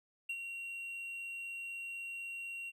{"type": "tone with ADSR envelope", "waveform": "triangle", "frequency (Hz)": 2748, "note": "F7", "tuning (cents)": -29, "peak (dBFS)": -33, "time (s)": [0.29, 2.72], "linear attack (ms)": 7, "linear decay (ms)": 57, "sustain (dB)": -6, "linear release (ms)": 36, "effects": []}